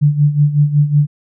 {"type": "tone with tremolo", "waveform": "sine", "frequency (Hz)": 146.83, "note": "D3", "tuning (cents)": 0, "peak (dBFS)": -6, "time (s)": [0.01, 1.07], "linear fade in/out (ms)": 20, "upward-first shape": "sine", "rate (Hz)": 5.4, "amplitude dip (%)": 75, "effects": []}